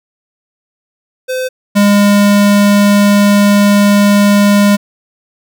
square tone pair in turn, 513 / 203.6 Hz, C5 / G#3, -34 / -34 cents, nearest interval octave + major third, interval 1600 cents, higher first, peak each -15 / -6 dBFS, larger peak second, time 1.28-1.49 / 1.75-4.77 s, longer second, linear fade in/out 20 ms, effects none

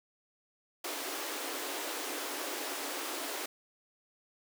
pink high-pass noise, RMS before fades -38 dBFS, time 0.84-3.46 s, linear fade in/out 5 ms, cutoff 270 Hz, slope 96 dB/octave, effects none

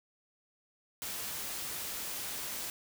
white noise, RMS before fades -39 dBFS, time 1.02-2.7 s, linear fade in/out 0 ms, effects none

